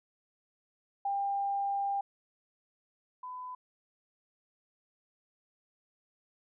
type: tone pair in turn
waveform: sine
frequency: 797 / 1004.2 Hz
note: G5 / B5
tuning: +28 / +29 cents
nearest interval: major third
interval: 401 cents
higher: second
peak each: -29 / -39 dBFS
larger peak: first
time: 1.05-2.01 / 3.23-3.55 s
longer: first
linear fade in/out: 5 ms
effects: none